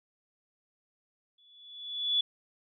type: tone with exponential growth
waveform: sine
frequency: 3432 Hz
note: A7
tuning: 44 cents flat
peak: -22 dBFS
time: 1.38-2.21 s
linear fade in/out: 5 ms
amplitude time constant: 180 ms
effects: none